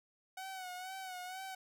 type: tone with vibrato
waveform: sawtooth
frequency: 745 Hz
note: F#5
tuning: 12 cents sharp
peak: -39 dBFS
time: 0.37-1.55 s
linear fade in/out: 5 ms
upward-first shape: sine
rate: 2.1 Hz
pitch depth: 55 cents each way
effects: none